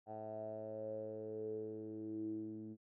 10% pulse tone with low-pass filter sweep, 108.7 Hz, A2, 21 cents flat, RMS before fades -45 dBFS, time 0.06-2.77 s, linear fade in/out 50 ms, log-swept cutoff 750 to 270 Hz, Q 8.8, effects none

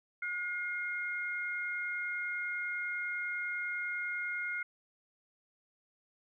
sine tone pair together, 1440 / 2130 Hz, F#6 / C7, -47 / +30 cents, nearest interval perfect fifth, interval 677 cents, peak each -37 / -36 dBFS, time 0.22-4.63 s, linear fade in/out 5 ms, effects none

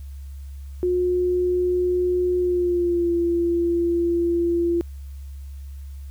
sine tone with pitch glide, 359.5 to 342.1 Hz, F#4 to F4, -50 to -36 cents, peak -18 dBFS, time 0.83-4.81 s, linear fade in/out 0 ms, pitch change -86 cents, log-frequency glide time 2.38-3.12 s, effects added 69 Hz sine -33 dBFS peak until 6.1 s + white hiss -58 dBFS RMS until 6.1 s

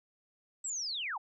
sine linear sweep, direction down, 7960 to 722 Hz, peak -34 dBFS, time 0.64-1.18 s, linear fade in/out 10 ms, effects none

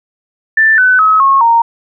sine tone with pitch steps, 1770 / 1505.7 / 1280.8 / 1089.6 / 926.9 Hz, A6 / F#6 / D#6 / C#6 / A#5, +10 / +30 / +50 / -30 / -10 cents, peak -5 dBFS, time 0.57-1.62 s, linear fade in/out 5 ms, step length 210 ms, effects none

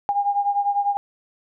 sine beating tone pair, 808 / 818 Hz, G#5 / G#5, -48 / -26 cents, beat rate 10 Hz, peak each -20 / -24 dBFS, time 0.09-0.97 s, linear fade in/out 0 ms, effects none

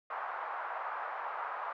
white band-pass noise, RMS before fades -39 dBFS, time 0.1-1.73 s, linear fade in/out 5 ms, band 710 to 1300 Hz, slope 24 dB/octave, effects none

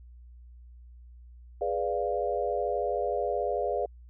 sine chord, G# diminished seventh, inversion none, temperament equal, 415.3 / 493.9 / 587.3 / 698.5 Hz, G#4 / B4 / D5 / F5, 0 / 0 / 0 / 0 cents, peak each -32 dBFS, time 1.61-3.86 s, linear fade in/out 5 ms, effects added 60 Hz sine -47 dBFS peak until 4.09 s

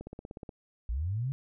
click train, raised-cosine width 2 ms, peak -28 dBFS, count 9, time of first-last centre 0.01-0.492 s, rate 16.6 Hz
sine linear sweep, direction up, 51.8 to 140.6 Hz, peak -29 dBFS, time 0.89-1.32 s, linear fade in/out 0 ms
effects none

